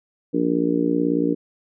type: harmonic tone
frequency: 58.27 Hz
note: A#1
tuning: in tune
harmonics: 3 / 4 / 5 / 6 / 7 / 8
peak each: -27 / -28 / -20 / -27 / -29 / -26 dBFS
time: 0.33-1.35 s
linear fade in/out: 20 ms
effects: none